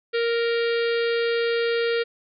harmonic tone, 466.2 Hz, A#4, in tune, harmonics 1 / 3 / 4 / 5 / 6 / 7 / 8 / 9 / 10, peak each -21 / -31 / -33 / -35 / -37 / -38 / -39 / -40 / -41 dBFS, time 0.13-2.04 s, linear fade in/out 20 ms, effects none

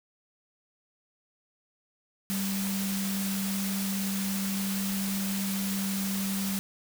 sine tone in noise, 195.2 Hz, G3, 7 cents flat, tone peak -29 dBFS, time 2.3-6.59 s, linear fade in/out 0 ms, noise white, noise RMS -35 dBFS, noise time 2.3-6.59 s, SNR +3 dB, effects none

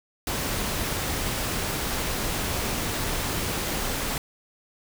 pink noise, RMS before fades -28 dBFS, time 0.27-4.18 s, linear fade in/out 2 ms, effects none

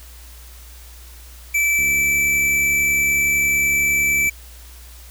square tone, 2319 Hz, D7, 22 cents flat, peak -16 dBFS, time 1.54-4.3 s, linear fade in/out 10 ms
click train, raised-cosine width 3 ms, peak -24 dBFS, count 177, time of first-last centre 1.79-4.272 s, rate 70.9 Hz
effects added 60 Hz sine -39 dBFS peak until 5.1 s + white hiss -45 dBFS RMS until 5.1 s

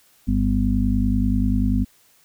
harmonic tone, 50.3 Hz, G1, 45 cents sharp, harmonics 1 / 2 / 4 / 5, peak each -21 / -24 / -23 / -22 dBFS, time 0.27-1.85 s, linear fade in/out 20 ms, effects white hiss -57 dBFS RMS until 2.24 s

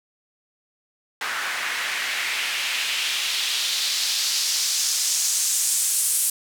white noise with band-pass filter sweep, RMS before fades -24 dBFS, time 1.21-6.3 s, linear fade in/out 2 ms, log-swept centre 1500 to 9500 Hz, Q 1.7, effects none

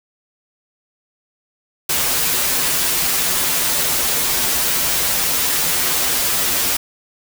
white noise with comb filter, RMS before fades -18 dBFS, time 1.89-6.77 s, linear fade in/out 5 ms, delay 9.5 ms, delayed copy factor -0.95, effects none

